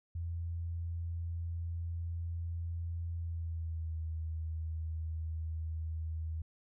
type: tone with pitch glide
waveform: sine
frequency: 84.4 to 80.17 Hz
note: E2 to E2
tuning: +41 to -48 cents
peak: -35 dBFS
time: 0.15-6.42 s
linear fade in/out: 5 ms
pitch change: -89 cents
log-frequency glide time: 3.15-3.98 s
effects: none